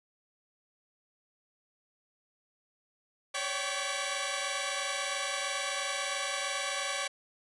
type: tone cluster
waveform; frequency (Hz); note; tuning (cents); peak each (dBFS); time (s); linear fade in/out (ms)
10% pulse; 551 / 574 / 775 / 1139 / 1980; C#5 / D5 / G5 / C#6 / B6; -11 / -40 / -20 / +47 / +4; -30; 3.34-7.08; 10
effects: resampled to 24000 Hz